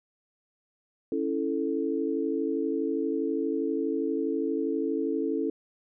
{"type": "chord", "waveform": "sine", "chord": "A major", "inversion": "first", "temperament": "equal", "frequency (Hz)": [277.2, 329.6, 440], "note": ["C#4", "E4", "A4"], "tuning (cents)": [0, 0, 0], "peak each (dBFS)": -30, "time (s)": [1.12, 5.5], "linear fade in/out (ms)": 2, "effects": []}